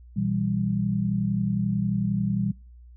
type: chord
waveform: sine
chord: E minor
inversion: second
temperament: equal with one note detuned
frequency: 120.93 / 164.81 / 196 Hz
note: B2 / E3 / G3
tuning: -36 / 0 / 0 cents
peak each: -28 / -29 / -25 dBFS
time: 0.16-2.52 s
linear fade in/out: 10 ms
effects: noise-tail reverb RT60 0.4 s tail -26 dB re dry + added 60 Hz sine -45 dBFS peak until 2.96 s